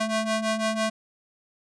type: ring-modulated tone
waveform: sawtooth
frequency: 440 Hz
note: A4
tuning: in tune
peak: -17 dBFS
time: 0-0.9 s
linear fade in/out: 10 ms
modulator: 223 Hz
effects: resampled to 22050 Hz